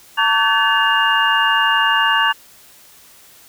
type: tone cluster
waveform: sine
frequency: 903 / 1139 / 1530 / 1720 / 2821 Hz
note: A5 / C#6 / G6 / A6 / F7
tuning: +45 / +47 / -42 / -40 / +17 cents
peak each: -19 dBFS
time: 0.17-2.33 s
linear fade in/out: 20 ms
effects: white hiss -46 dBFS RMS until 3.48 s